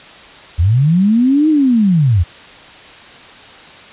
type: linear two-way sweep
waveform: sine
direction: up then down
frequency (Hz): 75.2 to 317.4 to 76.7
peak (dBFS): -8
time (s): 0.58-2.24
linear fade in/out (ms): 20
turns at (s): 1.49
effects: white hiss -37 dBFS RMS until 3.92 s + resampled to 8000 Hz